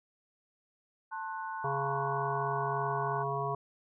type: chord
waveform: sine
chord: F# diminished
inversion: first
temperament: just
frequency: 888 / 1065.6 / 1480 Hz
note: A5 / C6 / F#6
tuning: +16 / +31 / 0 cents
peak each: -38 / -41 / -42 dBFS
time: 1.11-3.24 s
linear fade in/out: 20 ms
type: harmonic tone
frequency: 138.59 Hz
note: C#3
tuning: in tune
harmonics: 1 / 3 / 5 / 7 / 8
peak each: -37 / -37 / -37 / -37 / -37 dBFS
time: 1.64-3.55 s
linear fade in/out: 5 ms
effects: none